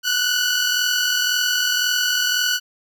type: tone pair together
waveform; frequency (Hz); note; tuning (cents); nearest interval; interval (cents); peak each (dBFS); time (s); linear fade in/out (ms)
15% pulse; 1458.1 / 1500; F#6 / F#6; -26 / +23; unison; 49; -14; 0.03-2.6; 50
effects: none